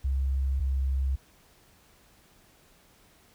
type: tone pair in turn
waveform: sine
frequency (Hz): 67.1 / 66.86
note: C2 / C2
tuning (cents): +44 / +38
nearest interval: unison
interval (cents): 6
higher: first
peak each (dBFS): -24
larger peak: neither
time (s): 0.04-0.6 / 0.6-1.16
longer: neither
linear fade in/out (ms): 10
effects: pink hiss -60 dBFS RMS until 3.34 s